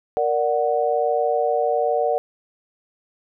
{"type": "chord", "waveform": "sine", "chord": "Bb augmented", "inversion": "none", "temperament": "equal", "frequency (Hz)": [466.2, 587.3, 740], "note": ["Bb4", "D5", "F#5"], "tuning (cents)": [0, 0, 0], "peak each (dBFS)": -22, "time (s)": [0.17, 2.18], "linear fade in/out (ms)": 0, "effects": []}